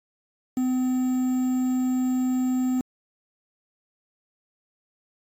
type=tone with quantisation; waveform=triangle; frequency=254.8 Hz; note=C4; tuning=46 cents flat; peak=-19 dBFS; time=0.57-2.81 s; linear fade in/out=2 ms; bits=7; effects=AAC 64 kbps